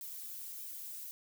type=noise with flanger; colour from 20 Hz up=violet; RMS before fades=-45 dBFS; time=0.01-1.11 s; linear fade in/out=0 ms; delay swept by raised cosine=1.4 to 4.3 ms; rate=1.6 Hz; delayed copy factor=-1; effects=none